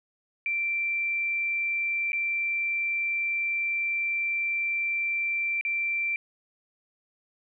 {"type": "tone with dropouts", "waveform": "sine", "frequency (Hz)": 2350, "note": "D7", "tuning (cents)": 1, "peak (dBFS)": -25, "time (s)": [0.46, 6.16], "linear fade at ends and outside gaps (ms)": 1, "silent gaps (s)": [[2.12, 2.131], [5.611, 5.65]], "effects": []}